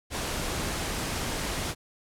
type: noise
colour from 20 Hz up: pink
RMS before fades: -31 dBFS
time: 0.1-1.75 s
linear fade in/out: 50 ms
effects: low-pass 11000 Hz 12 dB/octave